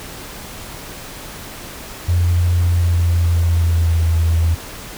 triangle tone with pitch glide, 87.31 to 82.41 Hz, F2 to E2, 0 to 0 cents, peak -8 dBFS, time 2.08-4.55 s, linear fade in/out 10 ms, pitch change -100 cents, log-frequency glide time 2.6-4.16 s, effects tanh soft clip ceiling -10 dBFS + pink hiss -33 dBFS RMS until 4.97 s

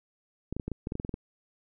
clicks, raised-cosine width 3 ms, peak -20 dBFS, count 12, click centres 0.526 / 0.566 / 0.598 / 0.68 / 0.717 / 0.871 / 0.921 / 0.954 / 0.999 / 1.049 / 1.093 / 1.141 s, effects none

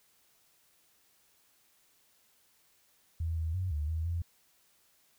sine tone with pitch steps, 82.1 / 80.6 / 92.4 / 74.7 / 80.4 / 85 Hz, E2 / E2 / F#2 / D2 / E2 / F2, -6 / -38 / -2 / +30 / -43 / -46 cents, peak -30 dBFS, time 3.2-4.22 s, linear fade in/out 5 ms, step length 170 ms, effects white hiss -68 dBFS RMS until 5.18 s

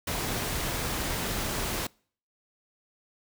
pink noise, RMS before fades -31 dBFS, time 0.07-1.87 s, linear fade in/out 5 ms, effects noise-tail reverb RT60 0.5 s tail -26 dB re dry

